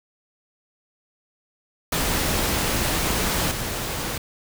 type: noise with level steps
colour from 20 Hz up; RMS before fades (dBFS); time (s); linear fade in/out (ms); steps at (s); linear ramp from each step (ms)
pink; -23 / -28; 1.92-4.18; 5; 3.51; 2
effects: none

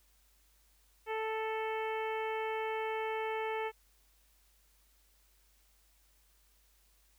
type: harmonic tone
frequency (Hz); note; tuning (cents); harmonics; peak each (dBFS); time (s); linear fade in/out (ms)
440; A4; 0; 1 / 2 / 3 / 4 / 5 / 6 / 7; -36 / -38 / -46 / -46 / -44 / -49 / -53; 1.06-3.72; 50
effects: added 50 Hz sine -68 dBFS peak until 7.18 s + white hiss -70 dBFS RMS until 7.18 s

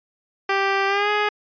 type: tone with pitch glide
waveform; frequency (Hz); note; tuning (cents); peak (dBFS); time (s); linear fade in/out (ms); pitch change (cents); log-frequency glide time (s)
10% pulse; 392 to 417.7; G4 to G#4; 0 to +10; -10; 0.49-1.29; 5; +110; 0.87-1.1
effects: resampled to 11025 Hz

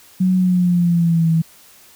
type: tone with pitch glide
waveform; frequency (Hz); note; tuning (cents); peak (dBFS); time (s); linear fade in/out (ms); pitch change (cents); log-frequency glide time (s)
sine; 185 to 162.92; F#3 to E3; 0 to -20; -12; 0.2-1.42; 10; -220; 0.37-1.3
effects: white hiss -47 dBFS RMS until 1.95 s

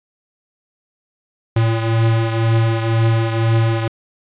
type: beating tone pair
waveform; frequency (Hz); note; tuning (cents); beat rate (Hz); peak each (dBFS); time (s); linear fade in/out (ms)
square; 113.1 / 115.1; A2 / A#2; +48 / -22; 2; -15 / -22; 1.56-3.88; 5
effects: resampled to 8000 Hz + 8-bit

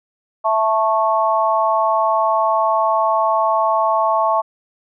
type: chord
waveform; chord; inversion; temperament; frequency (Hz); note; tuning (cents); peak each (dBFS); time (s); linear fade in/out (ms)
sine; A major; second; just; 660 / 880 / 1100; E5 / A5 / C#6; +2 / 0 / -14; -18; 0.44-4.42; 20
effects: none

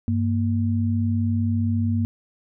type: tone pair together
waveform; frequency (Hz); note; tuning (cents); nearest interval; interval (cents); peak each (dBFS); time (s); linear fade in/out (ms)
sine; 98.01 / 233.1; G2 / A#3; 0 / 0; octave + minor third; 1500; -21 / -23; 0.08-2.05; 0
effects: none

